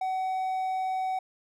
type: tone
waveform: triangle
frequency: 753 Hz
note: F#5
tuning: 30 cents sharp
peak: -25 dBFS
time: 0.01-1.19 s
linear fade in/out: 5 ms
effects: none